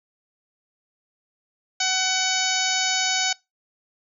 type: harmonic tone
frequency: 751 Hz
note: F#5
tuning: 26 cents sharp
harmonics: 1 / 2 / 3 / 4 / 5 / 6 / 7 / 8 / 9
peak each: -29 / -29 / -29 / -29 / -29 / -29 / -29 / -29 / -29 dBFS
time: 1.8-3.33 s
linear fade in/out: 5 ms
effects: noise-tail reverb RT60 0.2 s tail -23 dB re dry